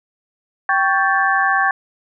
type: tone cluster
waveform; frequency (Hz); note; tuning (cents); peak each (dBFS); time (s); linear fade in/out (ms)
sine; 779 / 1119 / 1576 / 1750; G5 / C#6 / G6 / A6; -11 / +16 / +9 / -10; -19; 0.69-1.71; 2
effects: none